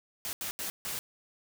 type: noise bursts at uneven times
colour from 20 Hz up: white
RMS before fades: -36 dBFS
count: 4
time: 0.25-0.33 / 0.41-0.51 / 0.59-0.7 / 0.85-0.99 s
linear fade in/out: 0 ms
effects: none